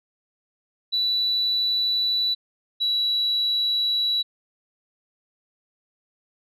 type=tone pair in turn; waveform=sine; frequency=3956 / 3920 Hz; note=B7 / B7; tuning=+2 / -14 cents; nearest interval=unison; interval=16 cents; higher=first; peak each=-19 dBFS; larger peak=neither; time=0.92-2.35 / 2.8-4.23 s; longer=neither; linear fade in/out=20 ms; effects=tanh soft clip ceiling -15 dBFS